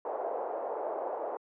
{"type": "band-pass noise", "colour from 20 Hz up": "pink", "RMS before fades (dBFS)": -35, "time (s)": [0.05, 1.37], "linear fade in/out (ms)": 2, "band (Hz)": [470, 800], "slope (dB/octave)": 24, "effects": ["high-pass 300 Hz 12 dB/octave"]}